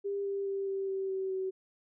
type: tone with pitch steps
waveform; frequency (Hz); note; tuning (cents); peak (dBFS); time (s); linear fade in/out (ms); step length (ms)
sine; 400 / 396.3 / 392.7 / 389.1 / 385.5 / 381.9 / 378.4; G4 / G4 / G4 / G4 / G4 / G4 / F#4; +35 / +19 / +3 / -13 / -29 / -45 / +39; -31; 0.04-1.51; 20; 210
effects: none